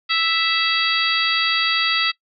harmonic tone with a mistuned harmonic, 659.3 Hz, E5, in tune, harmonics 2 / 3 / 4 / 5 / 6 / 7, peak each -24 / -24 / -24 / -24 / -24 / -24 dBFS, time 0.09-2.12 s, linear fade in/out 20 ms, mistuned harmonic 6, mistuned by -52 cents, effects noise-tail reverb RT60 0.1 s tail -21 dB re dry

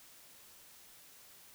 silence, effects white hiss -58 dBFS RMS until 1.54 s

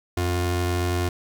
sawtooth tone pair together, 88.75 / 177.5 Hz, F2 / F3, +28 / +28 cents, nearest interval octave, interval 1200 cents, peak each -18 / -22 dBFS, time 0.17-1.09 s, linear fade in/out 5 ms, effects 10-bit

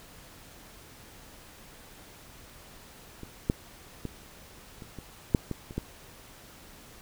clicks, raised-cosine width 3 ms, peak -27 / -11 / -21 / -29 / -27 / -7 / -19 / -28 / -17 dBFS, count 9, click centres 3.233 / 3.499 / 4.053 / 4.822 / 4.987 / 5.348 / 5.513 / 5.709 / 5.78 s, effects pink hiss -51 dBFS RMS until 7.01 s

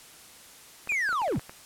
clicks, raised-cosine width 0.5 ms, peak -26 dBFS, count 10, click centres 0.874 / 0.921 / 1.091 / 1.128 / 1.218 / 1.28 / 1.324 / 1.359 / 1.395 / 1.495 s
triangle linear sweep, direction down, 2513 to 72.3 Hz, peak -23 dBFS, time 0.89-1.39 s, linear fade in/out 5 ms
effects white hiss -50 dBFS RMS until 1.65 s + low-pass 12000 Hz 12 dB/octave

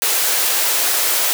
white high-pass noise, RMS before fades -17 dBFS, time 0.02-1.33 s, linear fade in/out 0 ms, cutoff 360 Hz, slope 24 dB/octave, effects none

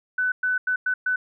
sine tone bursts at uneven times, 1500 Hz, F#6, 23 cents sharp, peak -20 dBFS, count 5, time 0.18-0.32 / 0.43-0.58 / 0.67-0.76 / 0.86-0.94 / 1.06-1.16 s, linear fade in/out 5 ms, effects none

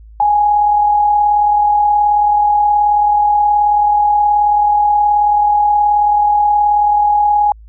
sine tone with amplitude modulation, 830.6 Hz, G#5, in tune, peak -7 dBFS, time 0.2-7.52 s, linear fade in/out 2 ms, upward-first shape sine, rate 38.7 Hz, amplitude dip 35%, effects added 54 Hz sine -35 dBFS peak until 7.68 s

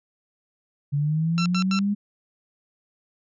sine linear sweep, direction up, 140.7 to 206.7 Hz, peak -20 dBFS, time 0.92-1.95 s, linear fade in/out 20 ms
15% pulse tone bursts, 1346 Hz, E6, 36 cents sharp, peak -19 dBFS, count 3, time 1.38-1.79 s, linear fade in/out 0 ms, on 78 ms, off 88 ms
effects resampled to 16000 Hz

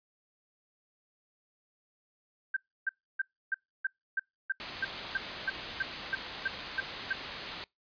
sine tone bursts, 1568 Hz, G6, in tune, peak -27 dBFS, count 15, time 2.54-7.13 s, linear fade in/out 5 ms, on 26 ms, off 300 ms
white low-pass noise, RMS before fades -43 dBFS, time 4.6-7.64 s, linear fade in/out 0 ms, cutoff 4600 Hz, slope 48 dB/octave
effects noise-tail reverb RT60 0.2 s tail -25 dB re dry + resampled to 11025 Hz

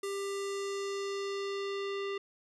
square tone with low-pass filter sweep, 396.6 Hz, G4, 20 cents sharp, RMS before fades -36 dBFS, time 0.03-2.18 s, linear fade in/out 5 ms, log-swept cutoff 9900 to 3200 Hz, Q 1.6, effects none

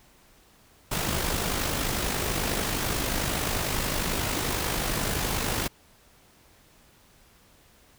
pink noise with amplitude modulation, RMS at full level -26 dBFS, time 0.91-5.68 s, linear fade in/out 10 ms, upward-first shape sine, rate 51.2 Hz, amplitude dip 45%, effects pink hiss -58 dBFS RMS until 7.98 s

